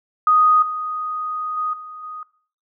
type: tone with level steps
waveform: sine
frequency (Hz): 1244.5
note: D#6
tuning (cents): 0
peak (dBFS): -11 / -23 / -20 / -33 / -30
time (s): 0.27-2.23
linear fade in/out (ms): 2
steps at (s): 0.62 / 1.57 / 1.73 / 2.03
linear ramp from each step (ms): 5
effects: noise-tail reverb RT60 0.5 s tail -21 dB re dry